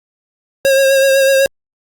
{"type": "tone with vibrato", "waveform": "square", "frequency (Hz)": 541, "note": "C#5", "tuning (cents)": -42, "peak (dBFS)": -9, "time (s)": [0.65, 1.46], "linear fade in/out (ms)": 0, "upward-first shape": "triangle", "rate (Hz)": 8, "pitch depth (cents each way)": 31, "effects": ["Opus 48 kbps"]}